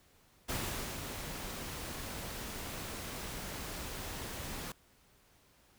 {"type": "noise with ADSR envelope", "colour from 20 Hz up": "pink", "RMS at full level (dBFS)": -36, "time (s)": [0.48, 4.72], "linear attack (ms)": 18, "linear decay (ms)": 490, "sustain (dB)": -6, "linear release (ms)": 3, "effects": ["pink hiss -66 dBFS RMS until 5.78 s"]}